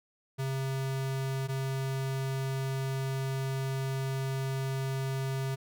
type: tone pair in turn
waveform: square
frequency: 134 / 134 Hz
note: C3 / C3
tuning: +42 / +42 cents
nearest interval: unison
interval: 0 cents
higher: neither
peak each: -31 / -31 dBFS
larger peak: neither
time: 0.38-1.48 / 1.48-5.56 s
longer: second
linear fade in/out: 20 ms
effects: none